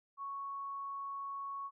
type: tone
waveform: sine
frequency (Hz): 1108.7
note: C#6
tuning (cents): 0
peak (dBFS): -39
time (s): 0.17-1.71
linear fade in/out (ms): 50
effects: none